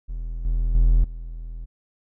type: tone with level steps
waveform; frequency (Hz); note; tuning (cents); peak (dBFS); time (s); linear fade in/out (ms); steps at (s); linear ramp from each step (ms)
triangle; 41.2; E1; 0; -25 / -17 / -11 / -29; 0.08-1.66; 20; 0.45 / 0.75 / 1.04; 2
effects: none